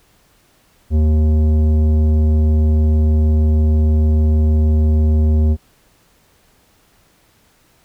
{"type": "tone with tanh clipping", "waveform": "sine", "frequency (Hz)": 77.2, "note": "D#2", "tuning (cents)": -13, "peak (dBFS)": -12, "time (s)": [0.9, 5.57], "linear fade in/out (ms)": 50, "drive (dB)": 12, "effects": ["pink hiss -55 dBFS RMS until 7.84 s"]}